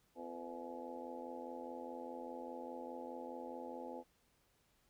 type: harmonic tone with a mistuned harmonic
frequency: 84.9 Hz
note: F2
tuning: 48 cents flat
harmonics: 3 / 4 / 5 / 6 / 7 / 8 / 9 / 10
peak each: -51 / -53 / -56 / -49 / -57 / -56 / -60 / -51 dBFS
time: 0.15-4.04 s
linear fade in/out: 50 ms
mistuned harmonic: 5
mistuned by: +82 cents
effects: pink hiss -75 dBFS RMS until 4.89 s